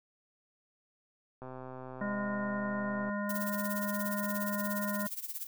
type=click train; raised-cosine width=1 ms; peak=-31 dBFS; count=217; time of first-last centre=1.42-3.094 s; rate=129 Hz
type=harmonic tone; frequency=204.6 Hz; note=G#3; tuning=26 cents flat; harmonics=1 / 3 / 5 / 7 / 9; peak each=-34 / -39 / -41 / -42 / -44 dBFS; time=2.01-5.07 s; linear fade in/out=5 ms
type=noise with tremolo; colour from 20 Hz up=violet; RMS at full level=-37 dBFS; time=3.29-5.47 s; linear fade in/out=5 ms; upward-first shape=sine; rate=17 Hz; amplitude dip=80%
effects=none